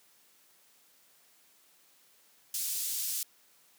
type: band-pass noise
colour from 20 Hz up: white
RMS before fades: -34 dBFS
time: 2.54-3.23 s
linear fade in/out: 2 ms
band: 5000 to 16000 Hz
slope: 12 dB/octave
effects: white hiss -64 dBFS RMS until 3.78 s + high-pass 150 Hz 12 dB/octave